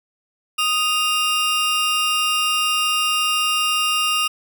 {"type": "tone pair together", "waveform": "40% pulse", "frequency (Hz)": [1244.6, 2794], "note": ["D#6", "F7"], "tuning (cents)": [0, 0], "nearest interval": "octave + major second", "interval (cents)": 1400, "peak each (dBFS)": [-21, -18], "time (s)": [0.58, 4.28], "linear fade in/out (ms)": 10, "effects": []}